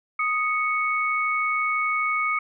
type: tone pair together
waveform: sine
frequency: 1246.6 / 2217 Hz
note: D#6 / C#7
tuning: +3 / 0 cents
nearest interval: minor seventh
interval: 997 cents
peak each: -24 dBFS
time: 0.19-2.39 s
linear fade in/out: 5 ms
effects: none